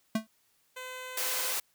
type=tone with exponential decay; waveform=square; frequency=220 Hz; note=A3; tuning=in tune; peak=-24 dBFS; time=0.15-0.27 s; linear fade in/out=5 ms; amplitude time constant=24 ms
type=tone; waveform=10% pulse; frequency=510 Hz; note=C5; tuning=44 cents flat; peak=-31 dBFS; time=0.76-1.53 s; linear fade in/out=10 ms
type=high-pass noise; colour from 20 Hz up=white; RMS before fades=-32 dBFS; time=1.17-1.6 s; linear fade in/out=5 ms; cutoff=390 Hz; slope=24 dB/octave
effects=white hiss -70 dBFS RMS until 1.74 s